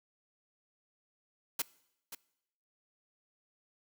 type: noise with echo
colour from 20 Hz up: white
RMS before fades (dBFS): -32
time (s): 1.59-1.62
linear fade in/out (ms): 5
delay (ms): 530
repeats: 1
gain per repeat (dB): -12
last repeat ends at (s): 2.15
effects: noise-tail reverb RT60 0.8 s tail -22 dB re dry